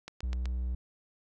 click train, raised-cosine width 0.2 ms, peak -24 dBFS, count 4, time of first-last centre 0.08-0.456 s, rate 7.97 Hz
triangle tone, 61.8 Hz, B1, 2 cents sharp, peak -28 dBFS, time 0.23-0.75 s, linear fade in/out 5 ms
effects none

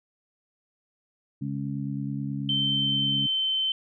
harmonic tone, 69.4 Hz, C#2, 3 cents sharp, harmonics 2 / 3 / 4, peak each -31 / -33 / -34 dBFS, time 1.41-3.27 s, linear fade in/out 10 ms
sine tone with pitch glide, 3100 to 3082 Hz, G7 to G7, -20 to -30 cents, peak -23 dBFS, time 2.49-3.72 s, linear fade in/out 2 ms, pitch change -10 cents, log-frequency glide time 2.73-3.53 s
effects none

